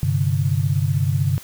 sine chord, G suspended fourth, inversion none, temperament equal, 98 / 130.81 / 146.83 Hz, G2 / C3 / D3, 0 / 0 / 0 cents, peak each -21 dBFS, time 0.03-1.38 s, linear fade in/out 0 ms, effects white hiss -42 dBFS RMS until 1.43 s

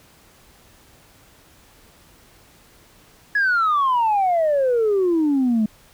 sine exponential sweep, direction down, 1701 to 209.5 Hz, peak -14 dBFS, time 3.35-5.66 s, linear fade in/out 5 ms, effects tanh soft clip ceiling -13 dBFS + pink hiss -52 dBFS RMS until 5.93 s

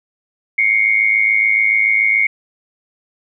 sine tone pair together, 2123 / 2230 Hz, C7 / C#7, +25 / +10 cents, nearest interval minor second, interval 85 cents, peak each -14 dBFS, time 0.58-2.27 s, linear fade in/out 5 ms, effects none

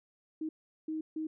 sine tone bursts at uneven times, 314.3 Hz, D#4, 18 cents sharp, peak -33 dBFS, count 3, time 0.41-0.49 / 0.88-1.01 / 1.16-1.27 s, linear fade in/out 5 ms, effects none

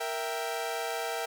sawtooth chord, E diminished, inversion second, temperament equal, 466.2 / 659.3 / 784 Hz, Bb4 / E5 / G5, 0 / 0 / 0 cents, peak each -32 dBFS, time 0-1.26 s, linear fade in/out 10 ms, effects none

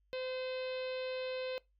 harmonic tone, 514 Hz, C5, 31 cents flat, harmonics 1 / 2 / 3 / 4 / 5 / 6 / 7 / 8 / 9 / 10, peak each -37 / -53 / -52 / -53 / -49 / -53 / -54 / -53 / -64 / -65 dBFS, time 0.13-1.58 s, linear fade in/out 0 ms, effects noise-tail reverb RT60 0.2 s tail -22 dB re dry + added 50 Hz sine -70 dBFS peak until 1.79 s

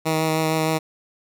10% pulse tone with vibrato, 158.6 Hz, D#3, 33 cents sharp, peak -11 dBFS, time 0.05-0.79 s, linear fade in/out 20 ms, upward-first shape triangle, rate 6.5 Hz, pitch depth 15 cents each way, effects none

